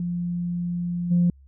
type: tone with level steps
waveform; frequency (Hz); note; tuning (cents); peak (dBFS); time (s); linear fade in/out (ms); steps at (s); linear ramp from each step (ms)
sine; 174.61; F3; 0; -24 / -15; 0-1.3; 2; 1.1; 20
effects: tanh soft clip ceiling -12 dBFS + added 68 Hz sine -48 dBFS peak until 1.47 s